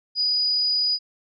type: tone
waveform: sine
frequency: 4932 Hz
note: D#8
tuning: 16 cents flat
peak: -19 dBFS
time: 0.15-0.99 s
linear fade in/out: 50 ms
effects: none